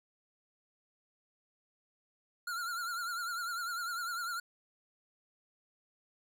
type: tone with vibrato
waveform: square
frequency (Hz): 1399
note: F6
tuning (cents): +3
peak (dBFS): -36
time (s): 2.47-4.4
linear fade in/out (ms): 5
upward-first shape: triangle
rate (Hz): 10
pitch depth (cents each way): 89
effects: none